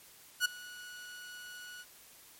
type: tone with ADSR envelope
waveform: sawtooth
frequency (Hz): 1465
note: F#6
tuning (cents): -18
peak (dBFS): -20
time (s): 0.4-1.85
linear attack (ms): 53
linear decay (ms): 8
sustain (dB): -22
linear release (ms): 41
effects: white hiss -57 dBFS RMS until 2.39 s + MP3 64 kbps